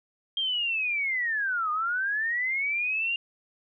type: linear two-way sweep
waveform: sine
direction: down then up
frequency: 3216 to 1208 to 2811 Hz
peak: -25 dBFS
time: 0.37-3.16 s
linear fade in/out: 2 ms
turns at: 1.71 s
effects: none